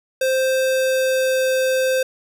square tone with pitch glide, 523.3 to 520.3 Hz, C5 to C5, 0 to -10 cents, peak -17 dBFS, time 0.21-2.03 s, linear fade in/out 5 ms, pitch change -10 cents, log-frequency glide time 0.6-1.5 s, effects none

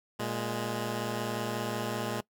10% pulse tone pair together, 116.9 / 208.4 Hz, A#2 / G#3, +5 / +6 cents, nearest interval minor seventh, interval 1001 cents, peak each -26 dBFS, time 0.19-2.21 s, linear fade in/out 10 ms, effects noise-tail reverb RT60 0.1 s tail -21 dB re dry

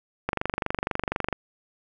click train, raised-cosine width 0.5 ms, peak -10 dBFS, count 26, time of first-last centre 0.29-1.327 s, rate 24.1 Hz, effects none

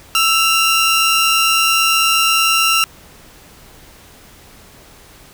sawtooth tone pair together, 1326.1 / 2801 Hz, E6 / F7, +10 / +4 cents, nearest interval octave + minor second, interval 1294 cents, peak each -11 dBFS, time 0.15-2.84 s, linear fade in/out 0 ms, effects pink hiss -43 dBFS RMS until 5.33 s

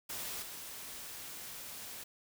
white noise with level steps, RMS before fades -41 / -46 dBFS, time 0.09-2.04 s, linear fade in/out 10 ms, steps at 0.42 s, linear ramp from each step 2 ms, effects none

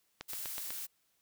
click train, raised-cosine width 0.2 ms, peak -23 dBFS, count 5, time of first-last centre 0.21-0.705 s, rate 8.08 Hz
blue noise, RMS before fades -41 dBFS, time 0.28-0.87 s, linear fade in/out 20 ms
effects white hiss -75 dBFS RMS until 1.21 s

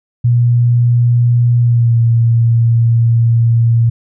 sine tone with pitch glide, 120.2 to 116.17 Hz, B2 to A#2, -46 to -6 cents, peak -7 dBFS, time 0.24-3.9 s, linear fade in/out 10 ms, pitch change -60 cents, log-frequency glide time 1.6-1.98 s, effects none

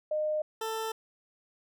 sine / 20% pulse tone pair in turn, 612 / 443.9 Hz, D#5 / A4, -29 / +15 cents, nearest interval tritone, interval 556 cents, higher first, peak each -27 dBFS, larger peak neither, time 0.11-0.42 / 0.61-0.92 s, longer neither, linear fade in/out 5 ms, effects none

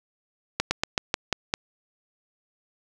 slowing click train, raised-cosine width 0.2 ms, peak -5 dBFS, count 7, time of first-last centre 0.6-1.539 s, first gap 110 ms, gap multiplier 1.14, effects 7-bit

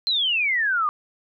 sine exponential sweep, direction down, 4180 to 1174.7 Hz, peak -19 dBFS, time 0.07-0.89 s, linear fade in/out 0 ms, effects none

